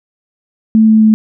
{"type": "tone with pitch steps", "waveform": "sine", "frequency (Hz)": [220, 218.7, 217.5], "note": ["A3", "A3", "A3"], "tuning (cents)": [0, -10, -20], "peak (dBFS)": -4, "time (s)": [0.75, 1.14], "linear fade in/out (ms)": 0, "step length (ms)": 130, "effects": []}